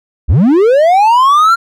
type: linear sweep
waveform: triangle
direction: up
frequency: 48 to 1397 Hz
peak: -3 dBFS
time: 0.28-1.56 s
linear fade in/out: 20 ms
effects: none